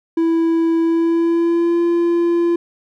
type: tone with pitch glide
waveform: triangle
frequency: 329.9 to 342.1 Hz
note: E4 to F4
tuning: +1 to -36 cents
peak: -11 dBFS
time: 0.17-2.56 s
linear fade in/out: 5 ms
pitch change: +63 cents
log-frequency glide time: 0.81-1.81 s
effects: none